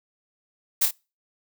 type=noise with echo; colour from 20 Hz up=blue; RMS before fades=-20 dBFS; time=0.81-0.86 s; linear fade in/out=10 ms; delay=26 ms; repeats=2; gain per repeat=-5 dB; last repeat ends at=0.912 s; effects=noise-tail reverb RT60 0.3 s tail -25 dB re dry